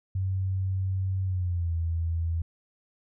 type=tone with pitch glide; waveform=sine; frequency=94.8 to 83.01 Hz; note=F#2 to E2; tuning=+43 to +13 cents; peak=-25 dBFS; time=0.15-2.42 s; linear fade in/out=5 ms; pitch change=-230 cents; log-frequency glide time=1.24-1.74 s; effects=none